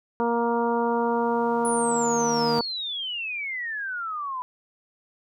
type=harmonic tone; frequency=234.7 Hz; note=A#3; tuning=12 cents sharp; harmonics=1 / 2 / 3 / 4 / 5 / 6; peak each=-27 / -25 / -32 / -26 / -35 / -37 dBFS; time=0.2-2.61 s; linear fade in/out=0 ms
type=tone with exponential growth; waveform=sawtooth; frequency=155.56 Hz; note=D#3; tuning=in tune; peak=-26 dBFS; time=0.33-2.59 s; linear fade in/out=0 ms; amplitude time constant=490 ms
type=exponential sweep; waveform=sine; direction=down; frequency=10000 to 987.8 Hz; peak=-28 dBFS; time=1.65-4.42 s; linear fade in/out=0 ms
effects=none